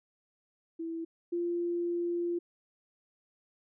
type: tone pair in turn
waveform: sine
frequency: 329.6 / 345.8 Hz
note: E4 / F4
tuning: 0 / -17 cents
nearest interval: minor second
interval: 83 cents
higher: second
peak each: -34 / -29 dBFS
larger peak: second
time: 0.79-1.05 / 1.32-2.39 s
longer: second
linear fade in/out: 10 ms
effects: none